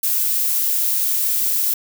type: noise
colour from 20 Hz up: violet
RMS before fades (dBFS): -19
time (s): 0.03-1.74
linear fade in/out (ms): 5
effects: none